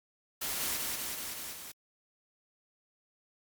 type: noise with echo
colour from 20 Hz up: white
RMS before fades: -35 dBFS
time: 0.41-0.77 s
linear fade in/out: 10 ms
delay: 190 ms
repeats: 5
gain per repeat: -2 dB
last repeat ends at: 1.72 s
effects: Opus 48 kbps